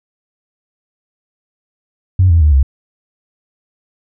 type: tone with pitch steps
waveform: sine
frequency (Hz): 92.6 / 83.46 / 75.21 / 67.79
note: F#2 / E2 / D2 / C#2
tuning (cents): +2 / +22 / +42 / -38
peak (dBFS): -5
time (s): 2.19-2.63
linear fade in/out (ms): 5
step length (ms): 110
effects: tanh soft clip ceiling -1 dBFS